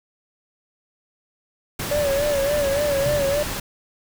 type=noise; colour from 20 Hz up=pink; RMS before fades=-28 dBFS; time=1.79-3.6 s; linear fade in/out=5 ms
type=tone with vibrato; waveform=triangle; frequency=570 Hz; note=C#5; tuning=48 cents sharp; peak=-17 dBFS; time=1.91-3.43 s; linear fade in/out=5 ms; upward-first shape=sine; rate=3.5 Hz; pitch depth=71 cents each way
type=tone with exponential decay; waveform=sine; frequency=133.1 Hz; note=C3; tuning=30 cents sharp; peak=-21 dBFS; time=3.06-3.38 s; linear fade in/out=0 ms; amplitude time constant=69 ms
effects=none